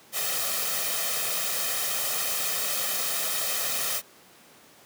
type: noise with comb filter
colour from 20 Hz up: white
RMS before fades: -28 dBFS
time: 0.12-4.02 s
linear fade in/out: 50 ms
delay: 1.6 ms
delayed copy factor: +0.7
effects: pink hiss -53 dBFS RMS until 4.85 s + high-pass 200 Hz 12 dB/octave